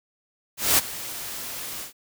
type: noise with ADSR envelope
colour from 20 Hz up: white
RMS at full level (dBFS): -17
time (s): 0.57-1.93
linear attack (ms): 210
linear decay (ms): 22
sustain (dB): -17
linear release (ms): 120
effects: none